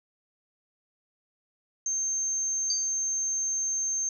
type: tone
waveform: sine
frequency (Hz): 6340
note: G8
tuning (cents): +19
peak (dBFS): -26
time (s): 1.86-4.09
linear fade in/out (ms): 2
type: tone with exponential decay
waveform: sine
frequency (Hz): 4699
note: D8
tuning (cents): 0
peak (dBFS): -24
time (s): 2.7-2.93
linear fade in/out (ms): 2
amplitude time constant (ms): 48
effects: none